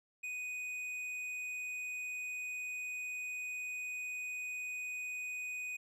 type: tone with tanh clipping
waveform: triangle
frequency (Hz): 2489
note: D#7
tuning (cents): 0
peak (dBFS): -40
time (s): 0.23-5.77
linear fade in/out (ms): 10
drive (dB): 12
effects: none